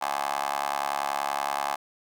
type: tone with high-pass filter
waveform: 15% pulse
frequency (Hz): 70.5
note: C#2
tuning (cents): +30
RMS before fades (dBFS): -29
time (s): 0.01-1.76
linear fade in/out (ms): 10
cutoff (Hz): 880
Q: 6.3
effects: none